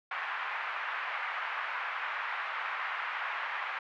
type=band-pass noise; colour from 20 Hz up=pink; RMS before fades=-36 dBFS; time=0.11-3.79 s; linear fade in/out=5 ms; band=950 to 2300 Hz; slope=24 dB/octave; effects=none